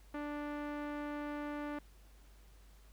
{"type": "tone with low-pass filter", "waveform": "sawtooth", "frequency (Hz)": 293.7, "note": "D4", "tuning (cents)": 0, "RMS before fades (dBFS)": -41, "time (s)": [0.14, 1.79], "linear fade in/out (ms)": 5, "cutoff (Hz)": 1800, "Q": 1.1, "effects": ["added 50 Hz sine -57 dBFS peak until 2.92 s", "pink hiss -67 dBFS RMS until 2.92 s"]}